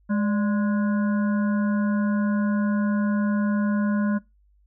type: harmonic tone with a mistuned harmonic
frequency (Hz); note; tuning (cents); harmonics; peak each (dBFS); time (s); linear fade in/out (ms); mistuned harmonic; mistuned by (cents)
207.7; G#3; 0; 1 / 3 / 5 / 7 / 8; -20 / -34 / -37 / -36 / -42; 0.09-4.19; 20; 3; -97
effects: noise-tail reverb RT60 0.2 s tail -21 dB re dry + added 50 Hz sine -57 dBFS peak until 4.66 s